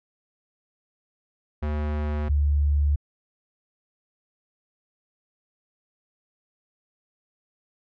square / sine tone pair in turn, 74.9 / 72.52 Hz, D2 / D2, +35 / -21 cents, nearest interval minor second, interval 56 cents, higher first, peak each -25 / -18 dBFS, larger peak second, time 1.62-2.29 / 2.29-2.96 s, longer neither, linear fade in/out 10 ms, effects low-pass 2000 Hz 12 dB/octave

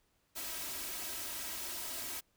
white noise with comb filter, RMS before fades -41 dBFS, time 0.35-2.21 s, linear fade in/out 20 ms, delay 3.1 ms, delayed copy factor +0.6, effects pink hiss -75 dBFS RMS until 2.36 s

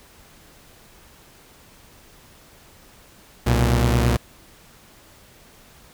sawtooth tone pair together, 63.6 / 118.2 Hz, C2 / A#2, -48 / +24 cents, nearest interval major seventh, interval 1072 cents, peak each -15 dBFS, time 3.46-4.17 s, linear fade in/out 10 ms, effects pink hiss -50 dBFS RMS until 5.93 s

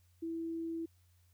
sine tone, 329.6 Hz, E4, in tune, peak -36 dBFS, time 0.22-0.86 s, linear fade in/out 10 ms, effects added 88 Hz sine -65 dBFS peak until 1.33 s + white hiss -75 dBFS RMS until 1.33 s

